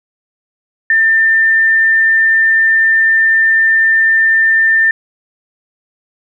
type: tone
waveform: sine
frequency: 1794 Hz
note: A6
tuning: 33 cents sharp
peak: -7 dBFS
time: 0.9-4.91 s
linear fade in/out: 2 ms
effects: none